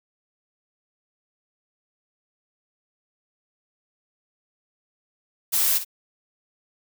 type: noise with echo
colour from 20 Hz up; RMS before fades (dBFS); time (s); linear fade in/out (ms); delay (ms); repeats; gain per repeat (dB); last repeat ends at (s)
blue; -21; 5.52-5.79; 20; 58; 1; -11; 5.848
effects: none